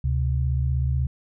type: tone pair together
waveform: sine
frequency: 71.95 / 128.2 Hz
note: D2 / C3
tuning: -35 / -35 cents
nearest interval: minor seventh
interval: 1000 cents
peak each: -22 / -24 dBFS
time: 0.04-1.07 s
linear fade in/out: 5 ms
effects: none